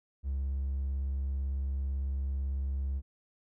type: tone with vibrato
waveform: triangle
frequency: 68 Hz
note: C#2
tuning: 33 cents flat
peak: -27 dBFS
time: 0.23-3.02 s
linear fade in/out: 50 ms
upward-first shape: square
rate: 18 Hz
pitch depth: 13 cents each way
effects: tanh soft clip ceiling -25 dBFS